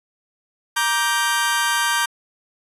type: chord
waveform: sawtooth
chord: G minor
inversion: first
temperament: just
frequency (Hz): 940.8 / 1176 / 1568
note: Bb5 / D6 / G6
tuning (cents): +16 / +2 / 0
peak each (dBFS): -19 / -21 / -17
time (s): 0.76-2.06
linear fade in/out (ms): 10
effects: resampled to 32000 Hz